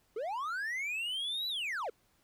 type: linear two-way sweep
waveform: triangle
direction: up then down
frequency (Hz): 399.2 to 4000 to 399.2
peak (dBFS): -32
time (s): 0.16-1.9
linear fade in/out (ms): 5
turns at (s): 1.48
effects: pink hiss -71 dBFS RMS until 2.23 s